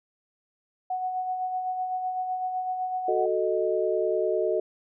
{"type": "tone with tremolo", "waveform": "sine", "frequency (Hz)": 740, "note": "F#5", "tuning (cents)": 0, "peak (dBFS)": -25, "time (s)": [0.9, 3.26], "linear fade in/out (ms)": 5, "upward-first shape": "sine", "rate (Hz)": 7.9, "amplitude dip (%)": 40}
{"type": "chord", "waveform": "sine", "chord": "D# diminished", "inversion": "first", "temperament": "equal", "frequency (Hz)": [370, 440, 622.3], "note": ["F#4", "A4", "D#5"], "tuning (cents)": [0, 0, 0], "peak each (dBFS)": -27, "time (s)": [3.08, 4.6], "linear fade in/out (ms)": 5}
{"effects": []}